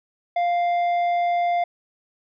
triangle tone with tanh clipping, 698.5 Hz, F5, in tune, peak -20 dBFS, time 0.36-1.64 s, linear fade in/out 5 ms, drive 11 dB, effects none

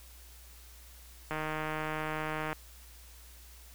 click train, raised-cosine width 0.5 ms, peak -20 dBFS, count 190, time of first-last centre 1.31-2.529 s, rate 155 Hz, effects added 60 Hz sine -52 dBFS peak until 3.74 s + white hiss -56 dBFS RMS until 3.74 s

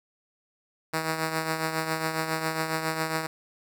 5% pulse tone with tremolo, 159.9 Hz, D#3, 48 cents sharp, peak -13 dBFS, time 0.93-3.27 s, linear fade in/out 10 ms, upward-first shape triangle, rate 7.3 Hz, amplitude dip 60%, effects none

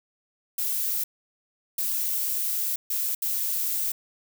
violet noise bursts at uneven times, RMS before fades -27 dBFS, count 4, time 0.58-1.04 / 1.78-2.76 / 2.9-3.15 / 3.22-3.92 s, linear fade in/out 5 ms, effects none

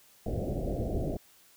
pink low-pass noise, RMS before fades -32 dBFS, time 0.26-1.17 s, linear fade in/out 2 ms, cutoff 720 Hz, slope 96 dB/octave, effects white hiss -60 dBFS RMS until 1.56 s

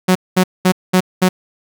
sawtooth tone bursts, 184.3 Hz, F#3, 7 cents flat, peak -5 dBFS, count 5, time 0.08-1.29 s, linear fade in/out 10 ms, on 74 ms, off 210 ms, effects none

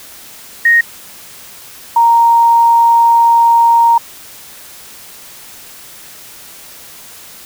sine tone pair in turn, 1864.7 / 930.5 Hz, A#6 / A#5, 0 / -3 cents, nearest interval octave, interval 1203 cents, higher first, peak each -5 dBFS, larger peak neither, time 0.65-0.81 / 1.96-3.98 s, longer second, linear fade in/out 5 ms, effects white hiss -35 dBFS RMS until 7.45 s

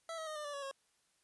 25% pulse tone with pitch steps, 659.3 / 638.7 / 618.7 / 599.4 / 580.6 / 562.5 / 544.9 Hz, E5 / D#5 / D#5 / D5 / D5 / C#5 / C#5, 0 / +45 / -10 / +35 / -20 / +25 / -30 cents, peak -37 dBFS, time 0.09-0.713 s, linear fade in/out 2 ms, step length 89 ms, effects white hiss -75 dBFS RMS until 1.23 s + resampled to 24000 Hz

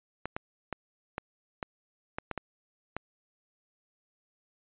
clicks, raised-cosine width 0.5 ms, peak -18 dBFS, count 9, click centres 0.256 / 0.365 / 0.727 / 1.181 / 1.628 / 2.185 / 2.313 / 2.377 / 2.966 s, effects resampled to 8000 Hz

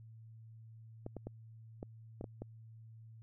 clicks, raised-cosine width 2 ms, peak -29 dBFS, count 7, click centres 1.064 / 1.167 / 1.27 / 1.829 / 2.211 / 2.242 / 2.42 s, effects added 112 Hz sine -52 dBFS peak until 3.22 s

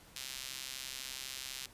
sawtooth tone with high-pass filter, 132 Hz, C3, 16 cents sharp, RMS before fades -44 dBFS, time 0.16-1.66 s, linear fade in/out 0 ms, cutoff 3500 Hz, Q 0.99, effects pink hiss -59 dBFS RMS until 1.73 s + resampled to 32000 Hz

